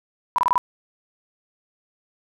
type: tone bursts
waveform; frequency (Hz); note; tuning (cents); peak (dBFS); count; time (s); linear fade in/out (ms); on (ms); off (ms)
sine; 987; B5; -1; -15; 5; 0.36-0.579; 0; 23; 26
effects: none